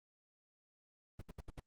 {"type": "noise bursts", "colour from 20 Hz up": "brown", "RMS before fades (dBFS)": -45, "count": 5, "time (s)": [1.19, 1.599], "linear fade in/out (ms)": 5, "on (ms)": 25, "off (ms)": 71, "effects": ["Opus 32 kbps"]}